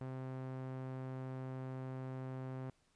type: tone with low-pass filter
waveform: sawtooth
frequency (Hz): 130.5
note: C3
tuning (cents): -4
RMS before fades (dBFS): -44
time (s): 0.01-2.7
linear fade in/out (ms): 0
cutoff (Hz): 1400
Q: 0.61
effects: pink hiss -75 dBFS RMS until 2.95 s + resampled to 22050 Hz